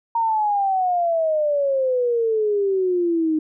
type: exponential sweep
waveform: sine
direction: down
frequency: 932.3 to 307.8 Hz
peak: -17 dBFS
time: 0.15-3.39 s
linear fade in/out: 5 ms
effects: none